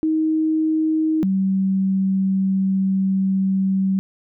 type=tone pair in turn; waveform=sine; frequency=315.1 / 191.79 Hz; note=D#4 / G3; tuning=+22 / -38 cents; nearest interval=major sixth; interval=860 cents; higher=first; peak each=-16 dBFS; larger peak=neither; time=0.03-1.23 / 1.23-3.99 s; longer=second; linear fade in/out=0 ms; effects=none